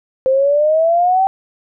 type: exponential sweep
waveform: sine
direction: up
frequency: 518 to 780 Hz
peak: -10 dBFS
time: 0.26-1.27 s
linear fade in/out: 0 ms
effects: none

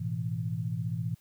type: chord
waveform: sine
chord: A suspended second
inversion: none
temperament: equal with one note detuned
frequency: 108.49 / 123.47 / 164.81 Hz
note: A2 / B2 / E3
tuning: -24 / 0 / 0 cents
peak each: -34 dBFS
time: 0-1.15 s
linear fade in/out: 10 ms
effects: white hiss -66 dBFS RMS until 1.2 s

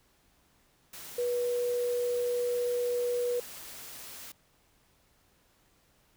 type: tone in noise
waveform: sine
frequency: 486.5 Hz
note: B4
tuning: 26 cents flat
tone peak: -27 dBFS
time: 1.18-3.4 s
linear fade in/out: 5 ms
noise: white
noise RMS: -45 dBFS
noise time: 0.93-4.32 s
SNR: +15 dB
effects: pink hiss -67 dBFS RMS until 6.16 s

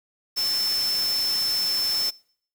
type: tone in noise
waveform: sine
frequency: 5300 Hz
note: E8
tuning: 9 cents sharp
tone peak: -22 dBFS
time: 0.36-2.11 s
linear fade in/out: 20 ms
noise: white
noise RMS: -33 dBFS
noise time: 0.36-2.11 s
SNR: +8 dB
effects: noise-tail reverb RT60 0.6 s tail -25 dB re dry

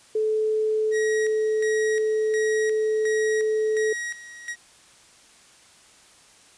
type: tone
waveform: sine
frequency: 433.6 Hz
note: A4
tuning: 25 cents flat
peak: -20 dBFS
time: 0.15-3.93 s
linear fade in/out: 5 ms
type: tone with tremolo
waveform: 45% pulse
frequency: 1900 Hz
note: A#6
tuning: 33 cents sharp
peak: -28 dBFS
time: 0.91-4.56 s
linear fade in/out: 50 ms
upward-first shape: square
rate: 1.4 Hz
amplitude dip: 75%
effects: white hiss -53 dBFS RMS until 6.57 s + resampled to 22050 Hz

